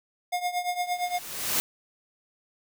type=tone with tremolo; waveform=square; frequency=714 Hz; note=F5; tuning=38 cents sharp; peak=-24 dBFS; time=0.32-1.19 s; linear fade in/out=10 ms; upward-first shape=triangle; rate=8.7 Hz; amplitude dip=85%
type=noise with exponential growth; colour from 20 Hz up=white; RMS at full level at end=-24 dBFS; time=0.72-1.6 s; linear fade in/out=0 ms; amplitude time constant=190 ms
effects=none